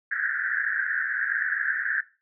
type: band-pass noise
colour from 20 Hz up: white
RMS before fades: -27 dBFS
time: 0.11-2.01 s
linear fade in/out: 5 ms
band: 1500 to 1800 Hz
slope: 96 dB/octave
effects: noise-tail reverb RT60 0.3 s tail -18 dB re dry